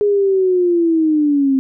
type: linear sweep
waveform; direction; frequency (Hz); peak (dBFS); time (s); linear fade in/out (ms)
sine; down; 416 to 263; -11; 0.01-1.59; 0
effects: none